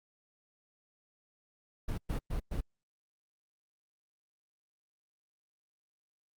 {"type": "noise bursts", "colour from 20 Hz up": "brown", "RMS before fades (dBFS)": -33, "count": 4, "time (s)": [1.88, 2.61], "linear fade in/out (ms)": 10, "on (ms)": 100, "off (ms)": 110, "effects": ["Opus 48 kbps"]}